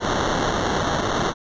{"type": "noise with sample-and-hold", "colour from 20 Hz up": "white", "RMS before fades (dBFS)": -22, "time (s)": [0, 1.34], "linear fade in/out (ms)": 50, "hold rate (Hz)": 2450, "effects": ["resampled to 16000 Hz"]}